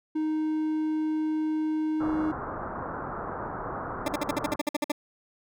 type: tone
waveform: triangle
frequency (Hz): 311.1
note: D#4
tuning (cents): 0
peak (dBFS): -23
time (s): 0.15-2.32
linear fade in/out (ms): 10
type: low-pass noise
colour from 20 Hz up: white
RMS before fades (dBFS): -35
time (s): 2-4.56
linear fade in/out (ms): 5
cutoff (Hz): 1400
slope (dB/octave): 48
type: tone bursts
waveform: 20% pulse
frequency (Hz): 295.1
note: D4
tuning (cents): +8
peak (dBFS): -19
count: 12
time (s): 4.06-4.919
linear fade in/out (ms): 5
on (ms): 23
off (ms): 53
effects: none